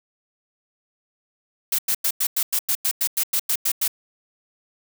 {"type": "noise bursts", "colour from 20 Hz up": "blue", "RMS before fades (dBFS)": -21, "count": 14, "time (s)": [1.72, 3.879], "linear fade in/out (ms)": 5, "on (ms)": 66, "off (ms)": 95, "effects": []}